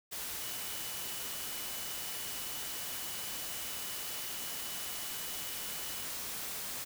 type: tone in noise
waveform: sine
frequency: 2960 Hz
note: F#7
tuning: in tune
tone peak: -49 dBFS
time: 0.4-6.06 s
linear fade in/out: 20 ms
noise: white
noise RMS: -40 dBFS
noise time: 0.11-6.85 s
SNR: -12 dB
effects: none